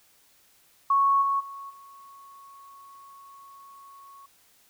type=tone with level steps; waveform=sine; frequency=1106 Hz; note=C#6; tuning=4 cents flat; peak=-18 / -22 / -37 / -46 dBFS; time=0.9-4.26 s; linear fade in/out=5 ms; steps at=1.21 / 1.39 / 1.69 s; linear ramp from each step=20 ms; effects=white hiss -61 dBFS RMS until 4.69 s